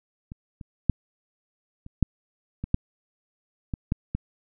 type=clicks; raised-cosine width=5 ms; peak=-25 / -26 / -6 / -29 / -6 / -18 / -7 / -16 / -11 / -14 dBFS; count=10; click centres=0.319 / 0.612 / 0.897 / 1.864 / 2.027 / 2.64 / 2.744 / 3.738 / 3.921 / 4.15 s; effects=none